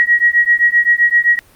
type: beating tone pair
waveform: sine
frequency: 1900 / 1907.7 Hz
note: A#6 / A#6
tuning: +33 / +40 cents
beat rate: 7.7 Hz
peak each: -12 dBFS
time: 0-1.39 s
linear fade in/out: 0 ms
effects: pink hiss -48 dBFS RMS until 1.55 s + Opus 48 kbps